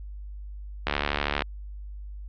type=click train; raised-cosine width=0.3 ms; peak=-8 dBFS; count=41; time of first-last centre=0.87-1.421 s; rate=72.6 Hz; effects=added 50 Hz sine -36 dBFS peak until 2.28 s + low-pass 4000 Hz 12 dB/octave